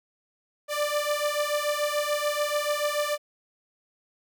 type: beating tone pair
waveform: sawtooth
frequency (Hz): 587.3 / 594.2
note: D5 / D5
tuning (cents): 0 / +20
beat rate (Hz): 6.9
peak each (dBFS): -24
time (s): 0.68-3.18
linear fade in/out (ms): 50
effects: none